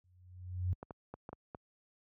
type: tone with exponential growth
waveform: sine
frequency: 90.6 Hz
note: F#2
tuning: 36 cents flat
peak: -27 dBFS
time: 0.04-0.73 s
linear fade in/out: 0 ms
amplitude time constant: 150 ms
type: clicks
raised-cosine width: 1 ms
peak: -30 dBFS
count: 6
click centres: 0.829 / 0.908 / 1.14 / 1.291 / 1.33 / 1.548 s
effects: high-pass 60 Hz 12 dB/octave